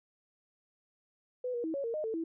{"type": "tone with pitch steps", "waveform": "sine", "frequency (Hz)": [499.9, 477.1, 321.6, 556, 461.4, 614, 445, 328.2], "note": ["B4", "A#4", "E4", "C#5", "A#4", "D#5", "A4", "E4"], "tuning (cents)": [21, 40, -43, 5, -18, -23, 20, -8], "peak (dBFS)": -32, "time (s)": [1.44, 2.24], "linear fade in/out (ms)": 5, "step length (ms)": 100, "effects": []}